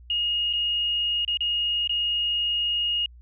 sine tone with dropouts, 2863 Hz, F7, 42 cents sharp, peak -22 dBFS, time 0.1-3.06 s, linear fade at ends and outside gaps 2 ms, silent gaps 0.529-0.534 / 1.249-1.278 / 1.372-1.406 / 1.875-1.894 s, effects added 60 Hz sine -45 dBFS peak until 3.21 s

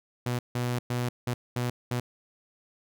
sawtooth tone bursts at uneven times, 122.3 Hz, B2, 16 cents flat, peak -23 dBFS, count 6, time 0.26-0.39 / 0.55-0.79 / 0.9-1.09 / 1.27-1.34 / 1.56-1.7 / 1.91-2 s, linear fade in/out 5 ms, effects none

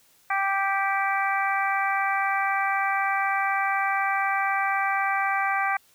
harmonic tone with a mistuned harmonic, 392 Hz, G4, in tune, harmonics 2 / 3 / 4 / 5 / 6, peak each -26 / -28 / -29 / -30 / -31 dBFS, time 0.3-5.77 s, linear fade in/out 5 ms, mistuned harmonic 6, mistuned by -21 cents, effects white hiss -60 dBFS RMS until 5.94 s

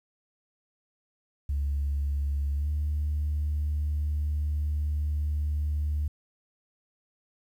sine tone with pitch glide, 70.8 to 74.58 Hz, C#2 to D2, +37 to +27 cents, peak -24 dBFS, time 1.49-6.08 s, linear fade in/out 5 ms, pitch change +90 cents, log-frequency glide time 2.55-2.69 s, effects tanh soft clip ceiling -22 dBFS + 10-bit

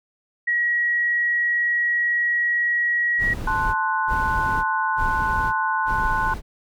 sine tone, 1909 Hz, A#6, 41 cents sharp, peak -18 dBFS, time 0.47-3.34 s, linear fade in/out 10 ms
brown noise bursts, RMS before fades -28 dBFS, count 4, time 3.18-6.42 s, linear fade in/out 50 ms, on 570 ms, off 320 ms
sine chord, F# diminished, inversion first, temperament equal, 880 / 1046.5 / 1480 Hz, A5 / C6 / F#6, 0 / 0 / 0 cents, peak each -24 dBFS, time 3.47-6.34 s, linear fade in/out 5 ms
effects none

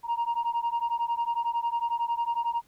sine beating tone pair, 932.3 / 943.3 Hz, A#5 / A#5, 0 / +20 cents, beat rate 11 Hz, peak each -27 / -27 dBFS, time 0.03-2.62 s, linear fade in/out 50 ms, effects tanh soft clip ceiling -22 dBFS + pink hiss -64 dBFS RMS until 2.67 s

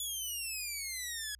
10% pulse exponential sweep, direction down, 3448 to 1661.2 Hz, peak -28 dBFS, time 0-1.35 s, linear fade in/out 2 ms, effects added 60 Hz sine -57 dBFS peak until 1.39 s + resampled to 32000 Hz

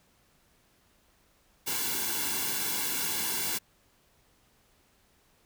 white noise with comb filter, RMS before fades -31 dBFS, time 1.66-3.59 s, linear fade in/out 20 ms, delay 1.6 ms, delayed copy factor -0.75, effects pink hiss -66 dBFS RMS until 5.45 s

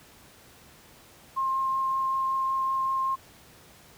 sine tone with vibrato, 1063 Hz, C6, 27 cents sharp, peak -24 dBFS, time 1.36-3.16 s, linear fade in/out 20 ms, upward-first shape triangle, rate 5.3 Hz, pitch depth 9 cents each way, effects pink hiss -53 dBFS RMS until 3.97 s + high-pass 60 Hz 12 dB/octave

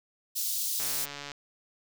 white high-pass noise, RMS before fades -31 dBFS, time 0.35-1.06 s, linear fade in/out 20 ms, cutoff 3800 Hz, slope 24 dB/octave
click train, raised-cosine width 0.2 ms, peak -22 dBFS, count 75, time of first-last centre 0.8-1.317 s, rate 143 Hz
effects none

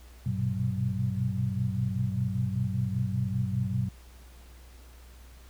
sine tone cluster, 99 / 121.9 / 127 / 188.7 Hz, G2 / B2 / B2 / F#3, +18 / -22 / +49 / +34 cents, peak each -32 / -30 / -33 / -33 dBFS, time 0.26-3.89 s, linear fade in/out 5 ms, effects added 61 Hz sine -48 dBFS peak until 5.49 s + pink hiss -57 dBFS RMS until 5.49 s

